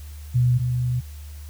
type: tone pair in turn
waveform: sine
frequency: 123.47 / 124.06 Hz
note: B2 / B2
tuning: 0 / +8 cents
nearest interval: unison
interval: 8 cents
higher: second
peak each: -15 / -20 dBFS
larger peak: first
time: 0.34-0.59 / 0.59-1.01 s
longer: second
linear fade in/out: 20 ms
effects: added 74 Hz sine -35 dBFS peak until 1.49 s + white hiss -50 dBFS RMS until 1.49 s